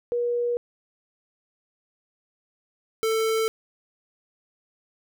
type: tone pair in turn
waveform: sine / square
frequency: 480 / 444.3 Hz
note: B4 / A4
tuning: -49 / +17 cents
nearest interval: minor second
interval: 134 cents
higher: first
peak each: -22 dBFS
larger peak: neither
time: 0.12-0.57 / 3.03-3.48 s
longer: neither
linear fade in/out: 0 ms
effects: none